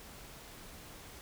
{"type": "silence", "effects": ["pink hiss -51 dBFS RMS until 1.21 s"]}